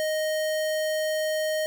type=tone; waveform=square; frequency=622 Hz; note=D#5; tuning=1 cent flat; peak=-25 dBFS; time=0-1.66 s; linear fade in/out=0 ms; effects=9-bit